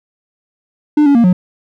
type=tone with pitch steps; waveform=triangle; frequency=298.6 / 283.3 / 234.1 / 181.4 Hz; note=D4 / C#4 / A#3 / F#3; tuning=+29 / +38 / +8 / -34 cents; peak=-4 dBFS; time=0.97-1.33 s; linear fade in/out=5 ms; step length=90 ms; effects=none